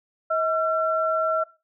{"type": "tone pair together", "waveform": "sine", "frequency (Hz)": [639, 1354], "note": ["D#5", "E6"], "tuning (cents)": [46, 46], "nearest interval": "octave + minor second", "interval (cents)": 1300, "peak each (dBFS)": -23, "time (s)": [0.3, 1.44], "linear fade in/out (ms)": 10, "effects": ["noise-tail reverb RT60 0.3 s tail -20 dB re dry"]}